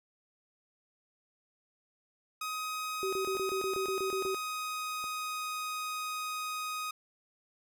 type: tone with pitch glide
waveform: sawtooth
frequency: 1258 to 1250 Hz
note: D#6 to D#6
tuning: +19 to +8 cents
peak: -31 dBFS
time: 2.41-6.91 s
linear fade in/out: 5 ms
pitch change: -11 cents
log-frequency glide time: 3.09-5.65 s
type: tone bursts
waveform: sine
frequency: 383.3 Hz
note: G4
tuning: 39 cents flat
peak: -31 dBFS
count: 11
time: 3.03-4.346 s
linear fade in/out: 0 ms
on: 96 ms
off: 26 ms
type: clicks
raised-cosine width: 1 ms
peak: -34 dBFS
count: 4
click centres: 3.352 / 3.761 / 4.26 / 5.041 s
effects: none